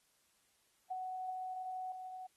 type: tone with level steps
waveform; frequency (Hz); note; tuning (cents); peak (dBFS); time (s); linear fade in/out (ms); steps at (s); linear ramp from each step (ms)
sine; 744; F#5; +9; -39 / -44; 0.9-2.27; 10; 1.92; 2
effects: white hiss -74 dBFS RMS until 2.36 s + AAC 32 kbps